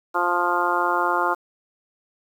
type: harmonic tone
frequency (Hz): 175.6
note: F3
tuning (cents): +10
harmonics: 2 / 3 / 4 / 5 / 6 / 7 / 8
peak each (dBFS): -28 / -30 / -28 / -25 / -25 / -26 / -26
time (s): 0.14-1.35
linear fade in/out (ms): 20
effects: 8-bit